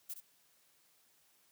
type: noise with echo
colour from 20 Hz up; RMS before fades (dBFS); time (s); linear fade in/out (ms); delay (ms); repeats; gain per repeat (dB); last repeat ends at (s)
violet; -42; 0.09-0.14; 10; 65; 1; -8; 0.205
effects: white hiss -70 dBFS RMS until 1.51 s + high-pass 80 Hz 12 dB/octave